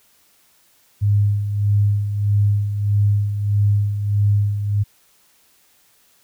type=tone with tremolo; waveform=sine; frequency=102.5 Hz; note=G#2; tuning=22 cents flat; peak=-12 dBFS; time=1.01-4.84 s; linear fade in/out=20 ms; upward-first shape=sine; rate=1.6 Hz; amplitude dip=60%; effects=white hiss -57 dBFS RMS until 6.23 s